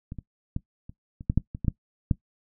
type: clicks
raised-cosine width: 5 ms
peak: -23 / -24 / -16 / -28 / -27 / -10 / -8 / -21 / -17 / -10 / -9 dBFS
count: 11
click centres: 0.121 / 0.187 / 0.564 / 0.895 / 1.209 / 1.299 / 1.376 / 1.549 / 1.647 / 1.682 / 2.112 s
effects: noise-tail reverb RT60 0.1 s tail -18 dB re dry